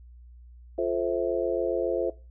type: chord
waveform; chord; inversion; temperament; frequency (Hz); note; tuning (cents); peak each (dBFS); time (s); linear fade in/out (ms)
sine; F major seventh; none; just; 349.2 / 436.5 / 523.8 / 654.8; F4 / A4 / C5 / E5; 0 / -14 / +2 / -12; -29 / -30 / -29 / -31; 0.78-2.1; 5
effects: noise-tail reverb RT60 0.3 s tail -19 dB re dry + added 60 Hz sine -46 dBFS peak until 2.3 s